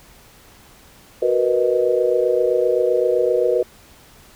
sine chord, B major seventh, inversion second, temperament equal, 370 / 466.2 / 493.9 / 622.3 Hz, F#4 / A#4 / B4 / D#5, 0 / 0 / 0 / 0 cents, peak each -21 / -21 / -18 / -23 dBFS, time 1.22-3.63 s, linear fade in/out 5 ms, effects pink hiss -48 dBFS RMS until 4.35 s

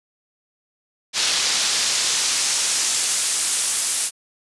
pink noise with band-pass filter sweep, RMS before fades -21 dBFS, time 1.13-4.11 s, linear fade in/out 50 ms, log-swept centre 4600 to 10000 Hz, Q 1.1, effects resampled to 24000 Hz

